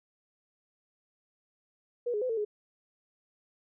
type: tone with pitch steps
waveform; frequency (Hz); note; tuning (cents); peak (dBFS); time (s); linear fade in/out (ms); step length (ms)
sine; 482.5 / 418 / 508 / 451.2 / 418.9; B4 / G#4 / B4 / A4 / G#4; -40 / +11 / +49 / +44 / +15; -28; 2.06-2.45; 10; 78
effects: none